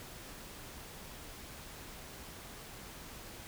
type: silence
effects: pink hiss -49 dBFS RMS until 3.47 s